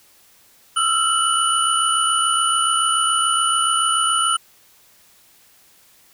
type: tone cluster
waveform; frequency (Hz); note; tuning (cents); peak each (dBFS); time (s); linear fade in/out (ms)
sine; 1300 / 1367 / 2965 / 9570; E6 / F6 / F#7 / D9; -24 / -37 / +3 / +32; -21; 0.76-4.37; 10
effects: tanh soft clip ceiling -5 dBFS + white hiss -53 dBFS RMS until 6.13 s